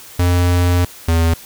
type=tone pair in turn; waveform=square; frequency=88.5 / 82.69 Hz; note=F2 / E2; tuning=+23 / +6 cents; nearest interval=minor second; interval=117 cents; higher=first; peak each=-12 / -12 dBFS; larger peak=neither; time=0.19-0.85 / 1.08-1.34 s; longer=first; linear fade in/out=5 ms; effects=white hiss -38 dBFS RMS until 1.45 s